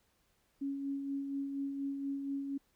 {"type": "tone with tremolo", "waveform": "sine", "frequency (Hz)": 277.2, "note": "C#4", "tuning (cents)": 0, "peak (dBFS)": -33, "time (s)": [0.61, 2.58], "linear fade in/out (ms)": 10, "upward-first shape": "sine", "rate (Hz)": 4.2, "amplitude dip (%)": 40, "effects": ["pink hiss -74 dBFS RMS until 2.75 s"]}